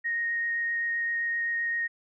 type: tone with vibrato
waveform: sine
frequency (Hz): 1864.7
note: A#6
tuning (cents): 0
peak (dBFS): -26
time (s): 0.04-1.88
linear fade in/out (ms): 20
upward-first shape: triangle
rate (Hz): 7.7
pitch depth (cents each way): 9
effects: none